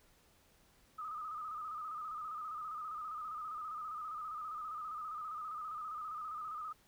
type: tone with vibrato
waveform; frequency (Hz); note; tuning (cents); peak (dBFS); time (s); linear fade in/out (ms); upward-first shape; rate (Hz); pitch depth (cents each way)
sine; 1244.5; D#6; 0; -40; 0.98-6.73; 10; square; 15; 53
effects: pink hiss -68 dBFS RMS until 6.87 s